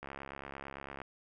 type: click train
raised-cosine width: 0.5 ms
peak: -28 dBFS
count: 69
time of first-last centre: 0.03-1.017 s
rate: 68.9 Hz
effects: none